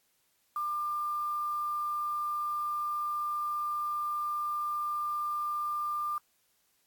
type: tone with quantisation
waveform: sine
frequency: 1195 Hz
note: D6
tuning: 30 cents sharp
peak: -30 dBFS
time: 0.56-6.18 s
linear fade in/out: 2 ms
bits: 8
effects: white hiss -72 dBFS RMS until 6.86 s + AAC 64 kbps